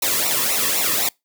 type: noise with flanger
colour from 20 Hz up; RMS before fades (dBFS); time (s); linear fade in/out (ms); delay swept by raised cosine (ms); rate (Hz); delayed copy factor
white; -20; 0.02-1.09; 5; 0.61 to 1.37; 3.9; -0.85
effects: noise-tail reverb RT60 0.2 s tail -26 dB re dry